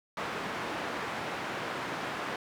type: band-pass noise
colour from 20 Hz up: white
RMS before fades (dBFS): -36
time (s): 0.17-2.36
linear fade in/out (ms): 2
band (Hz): 140 to 1600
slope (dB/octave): 12
effects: none